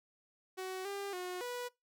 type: tone with pitch steps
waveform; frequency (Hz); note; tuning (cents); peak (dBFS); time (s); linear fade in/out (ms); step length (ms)
sawtooth; 374.5 / 399.3 / 362.3 / 489.9; F#4 / G4 / F#4 / B4; +21 / +32 / -36 / -14; -35; 0.57-1.69; 20; 280
effects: noise-tail reverb RT60 0.2 s tail -22 dB re dry